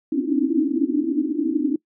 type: band-pass noise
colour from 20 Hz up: pink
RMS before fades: -21 dBFS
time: 0.12-1.76 s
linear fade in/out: 5 ms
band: 260 to 330 Hz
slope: 96 dB/octave
effects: noise-tail reverb RT60 0.1 s tail -23 dB re dry